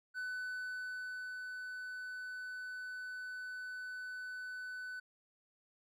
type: tone with ADSR envelope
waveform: triangle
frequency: 1500 Hz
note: F#6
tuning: 23 cents sharp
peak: -36 dBFS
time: 0.14-5 s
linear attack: 41 ms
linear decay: 1200 ms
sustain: -4 dB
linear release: 8 ms
effects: none